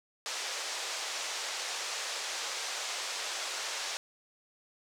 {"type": "band-pass noise", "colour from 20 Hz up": "white", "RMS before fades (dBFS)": -37, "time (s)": [0.26, 3.97], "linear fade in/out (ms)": 0, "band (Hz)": [460, 6900], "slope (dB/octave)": 24, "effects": []}